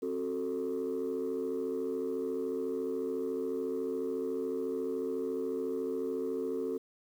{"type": "chord", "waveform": "sine", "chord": "F# diminished", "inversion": "second", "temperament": "just", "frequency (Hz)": [266.4, 370, 444], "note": ["C4", "F#4", "A4"], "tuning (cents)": [31, 0, 16], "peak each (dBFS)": [-36, -35, -33], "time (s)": [0.02, 6.78], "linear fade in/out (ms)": 10, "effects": ["tanh soft clip ceiling -27 dBFS", "10-bit"]}